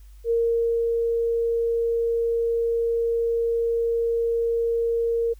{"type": "tone with ADSR envelope", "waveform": "sine", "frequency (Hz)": 463.8, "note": "A#4", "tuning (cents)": -9, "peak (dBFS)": -18, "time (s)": [0.24, 5.34], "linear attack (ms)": 65, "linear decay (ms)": 550, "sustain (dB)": -2, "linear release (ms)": 18, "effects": ["added 50 Hz sine -43 dBFS peak until 5.39 s", "white hiss -62 dBFS RMS until 5.39 s"]}